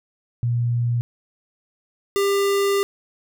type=tone pair in turn; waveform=sine / square; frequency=119.5 / 398.3 Hz; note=A#2 / G4; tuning=+43 / +28 cents; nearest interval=octave + major sixth; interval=2085 cents; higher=second; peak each=-18 dBFS; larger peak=neither; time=0.43-1.01 / 2.16-2.83 s; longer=second; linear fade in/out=0 ms; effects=none